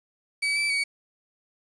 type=tone with pitch steps; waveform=35% pulse; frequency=2282 / 2317 / 2254 Hz; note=C#7 / D7 / C#7; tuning=+50 / -24 / +28 cents; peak=-21 dBFS; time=0.42-0.84 s; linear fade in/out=10 ms; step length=140 ms; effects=resampled to 22050 Hz + 8-bit